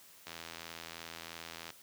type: click train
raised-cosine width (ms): 0.2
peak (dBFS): -26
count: 120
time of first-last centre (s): 0.27-1.704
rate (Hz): 83
effects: white hiss -58 dBFS RMS until 1.82 s + high-pass 80 Hz 12 dB/octave